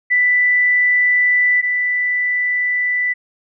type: tone pair in turn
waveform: sine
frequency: 1982 / 1982 Hz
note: B6 / B6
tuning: +6 / +6 cents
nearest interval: unison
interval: 0 cents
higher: neither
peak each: -11 / -15 dBFS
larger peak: first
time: 0.1-1.62 / 1.62-3.14 s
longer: neither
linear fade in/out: 20 ms
effects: none